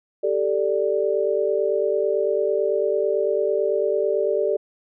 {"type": "chord", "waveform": "sine", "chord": "G suspended second", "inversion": "none", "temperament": "just", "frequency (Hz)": [392, 441, 588], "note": ["G4", "A4", "D5"], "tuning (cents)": [0, 4, 2], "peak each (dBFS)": -23, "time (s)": [0.23, 4.57], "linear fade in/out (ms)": 10, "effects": []}